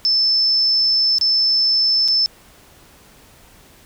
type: tone with dropouts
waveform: sine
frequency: 5274 Hz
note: E8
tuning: in tune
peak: -13 dBFS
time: 0.05-2.26 s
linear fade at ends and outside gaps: 0 ms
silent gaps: 1.184-1.212 / 2.079-2.084 s
effects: pink hiss -48 dBFS RMS until 3.85 s